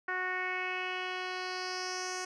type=tone with low-pass filter sweep; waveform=10% pulse; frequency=367.9 Hz; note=F#4; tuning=10 cents flat; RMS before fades=-36 dBFS; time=0.08-2.25 s; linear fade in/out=5 ms; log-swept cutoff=1700 to 7000 Hz; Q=3.5; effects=none